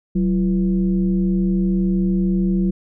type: tone with frequency modulation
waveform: sine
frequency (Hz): 187.5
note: F#3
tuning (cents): +23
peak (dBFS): -15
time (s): 0.15-2.71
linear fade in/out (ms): 10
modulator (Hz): 151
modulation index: 0.67
effects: none